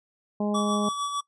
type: harmonic tone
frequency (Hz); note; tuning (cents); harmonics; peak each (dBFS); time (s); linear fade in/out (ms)
207.7; G#3; 0; 1 / 2 / 3 / 4 / 5; -25 / -32 / -32 / -36 / -42; 0.4-0.89; 5
type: tone with tremolo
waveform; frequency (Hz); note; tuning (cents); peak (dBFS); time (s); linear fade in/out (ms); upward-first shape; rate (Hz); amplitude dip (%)
square; 1145; D6; -44; -26; 0.54-1.21; 10; sine; 6.6; 45
effects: noise-tail reverb RT60 0.1 s tail -21 dB re dry + resampled to 24000 Hz